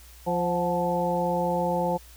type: harmonic tone with a mistuned harmonic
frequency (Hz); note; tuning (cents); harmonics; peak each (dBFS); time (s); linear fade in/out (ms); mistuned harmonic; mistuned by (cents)
174.61; F3; 0; 1 / 2 / 3 / 4 / 5; -29 / -33 / -27 / -32 / -28; 0.26-1.98; 20; 4; +63
effects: added 60 Hz sine -48 dBFS peak until 2.16 s + white hiss -52 dBFS RMS until 2.16 s